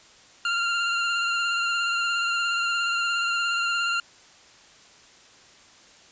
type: tone with vibrato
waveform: 25% pulse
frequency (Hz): 1390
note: F6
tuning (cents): -9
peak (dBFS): -19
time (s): 0.45-4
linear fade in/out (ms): 2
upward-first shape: sine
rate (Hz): 17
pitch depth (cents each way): 20
effects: white hiss -52 dBFS RMS until 6.11 s + resampled to 16000 Hz